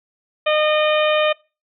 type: harmonic tone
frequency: 611 Hz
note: D#5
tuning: 32 cents flat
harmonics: 1 / 2 / 3 / 4 / 5 / 6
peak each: -16 / -23 / -27 / -23 / -26 / -30 dBFS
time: 0.46-1.33 s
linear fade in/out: 10 ms
effects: noise-tail reverb RT60 0.3 s tail -23 dB re dry